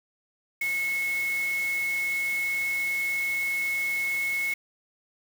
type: tone in noise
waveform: sine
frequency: 2186 Hz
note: C#7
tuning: 25 cents flat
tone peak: -25 dBFS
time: 0.61-4.54 s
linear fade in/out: 5 ms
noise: white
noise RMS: -40 dBFS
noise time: 0.61-4.54 s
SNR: +12 dB
effects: none